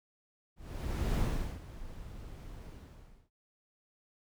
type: noise with ADSR envelope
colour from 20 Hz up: brown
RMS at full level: -29 dBFS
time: 0.56-3.3 s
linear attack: 610 ms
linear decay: 420 ms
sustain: -17 dB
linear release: 650 ms
effects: none